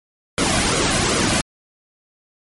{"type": "noise with flanger", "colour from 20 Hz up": "pink", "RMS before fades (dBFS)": -18, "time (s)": [0.38, 1.41], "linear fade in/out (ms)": 0, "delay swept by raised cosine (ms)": [1.1, 2.3], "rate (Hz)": 2.6, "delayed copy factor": -0.65, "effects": ["MP3 48 kbps"]}